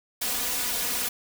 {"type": "noise with comb filter", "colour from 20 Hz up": "white", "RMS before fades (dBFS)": -28, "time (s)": [0.21, 1.09], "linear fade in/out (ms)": 10, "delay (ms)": 4.1, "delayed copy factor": 0.9, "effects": []}